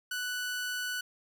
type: tone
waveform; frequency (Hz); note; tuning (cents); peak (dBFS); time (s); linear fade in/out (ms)
sawtooth; 1485; F#6; +6; -29; 0.11-1.01; 5
effects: none